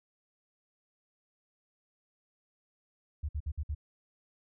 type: tone bursts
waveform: sine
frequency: 74.5 Hz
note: D2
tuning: 25 cents sharp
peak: -31 dBFS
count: 5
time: 3.23-3.749 s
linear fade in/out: 10 ms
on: 59 ms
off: 56 ms
effects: none